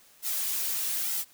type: noise with flanger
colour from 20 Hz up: blue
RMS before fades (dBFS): -30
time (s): 0.22-1.25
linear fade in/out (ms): 50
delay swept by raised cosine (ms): 1.7 to 5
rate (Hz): 1.1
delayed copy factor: -0.85
effects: white hiss -58 dBFS RMS until 1.33 s